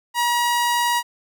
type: tone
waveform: sawtooth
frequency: 957 Hz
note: A#5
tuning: 45 cents sharp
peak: -14 dBFS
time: 0.14-1.03 s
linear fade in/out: 50 ms
effects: none